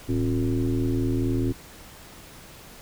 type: tone with frequency modulation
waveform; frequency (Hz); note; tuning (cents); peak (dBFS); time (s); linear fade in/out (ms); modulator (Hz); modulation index
sine; 189.3; F#3; +40; -21; 0.08-1.53; 20; 80.6; 2.1
effects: pink hiss -46 dBFS RMS until 2.81 s